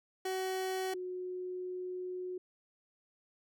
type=tone pair in turn; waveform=30% pulse / sine; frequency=376.1 / 365 Hz; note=F#4 / F#4; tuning=+28 / -24 cents; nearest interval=minor second; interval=52 cents; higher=first; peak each=-31 / -37 dBFS; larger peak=first; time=0.25-0.94 / 0.94-2.38 s; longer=second; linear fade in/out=5 ms; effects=none